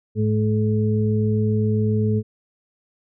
harmonic tone, 107.4 Hz, A2, 41 cents flat, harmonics 1 / 2 / 4, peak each -19 / -22 / -25 dBFS, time 0.15-2.23 s, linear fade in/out 50 ms, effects none

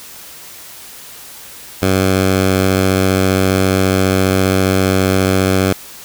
10% pulse tone, 94.8 Hz, F#2, 43 cents sharp, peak -3 dBFS, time 1.82-5.73 s, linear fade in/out 5 ms, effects white hiss -35 dBFS RMS until 6.04 s

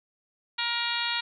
harmonic tone with a mistuned harmonic, 471.8 Hz, A#4, 21 cents sharp, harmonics 2 / 3 / 4 / 5 / 6 / 7 / 8 / 9, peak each -35 / -35 / -35 / -35 / -35 / -35 / -35 / -35 dBFS, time 0.58-1.21 s, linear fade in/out 10 ms, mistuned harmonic 7, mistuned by +22 cents, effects none

